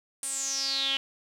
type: tone with band-pass filter sweep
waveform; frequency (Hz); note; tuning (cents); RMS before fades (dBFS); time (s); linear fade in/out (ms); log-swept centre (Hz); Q
sawtooth; 272; C#4; -33; -30; 0.23-0.97; 0; 9300 to 3000; 8.7
effects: none